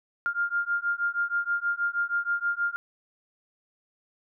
sine beating tone pair, 1400 / 1406.3 Hz, F6 / F6, +4 / +12 cents, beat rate 6.3 Hz, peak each -28 dBFS, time 0.26-2.76 s, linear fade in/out 0 ms, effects none

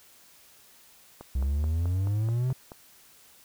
click train, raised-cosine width 1 ms, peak -27 dBFS, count 8, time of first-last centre 1.21-2.719 s, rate 4.64 Hz
triangle exponential sweep, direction up, 63.6 to 132.2 Hz, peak -22 dBFS, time 1.35-2.53 s, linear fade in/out 5 ms
effects white hiss -56 dBFS RMS until 3.44 s

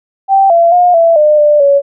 sine tone with pitch steps, 780 / 678 / 713 / 667 / 603 / 594 / 562 Hz, G5 / E5 / F5 / E5 / D5 / D5 / C#5, -9 / +49 / +36 / +20 / +46 / +20 / +24 cents, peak -4 dBFS, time 0.28-1.82 s, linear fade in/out 50 ms, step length 220 ms, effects none

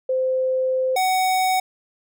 sine / square tone pair in turn, 518 / 748.3 Hz, C5 / F#5, -17 / +19 cents, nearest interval tritone, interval 636 cents, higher second, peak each -18 dBFS, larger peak neither, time 0.09-0.96 / 0.96-1.6 s, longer first, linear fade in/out 5 ms, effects none

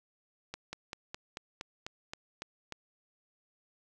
slowing click train, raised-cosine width 0.2 ms, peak -22 dBFS, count 10, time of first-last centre 0.54-2.723 s, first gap 190 ms, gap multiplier 1.06, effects none

